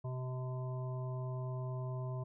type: harmonic tone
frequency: 127.9 Hz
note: C3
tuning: 39 cents flat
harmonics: 1 / 3 / 5 / 7 / 8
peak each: -37 / -49 / -48 / -56 / -52 dBFS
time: 0.04-2.24 s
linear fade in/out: 10 ms
effects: none